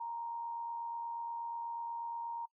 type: tone with amplitude modulation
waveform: sine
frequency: 932.3 Hz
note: A#5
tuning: in tune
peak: -36 dBFS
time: 0-2.46 s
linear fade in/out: 10 ms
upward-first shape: sine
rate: 88.3 Hz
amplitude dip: 35%
effects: noise-tail reverb RT60 0.1 s tail -23 dB re dry